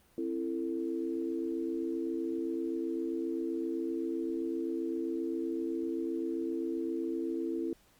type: tone cluster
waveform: sine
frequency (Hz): 266.4 / 334.1 / 447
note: C4 / E4 / A4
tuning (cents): +31 / +23 / +27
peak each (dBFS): -38 / -33 / -40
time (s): 0.18-7.73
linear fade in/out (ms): 2
effects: pink hiss -65 dBFS RMS until 7.99 s + Opus 32 kbps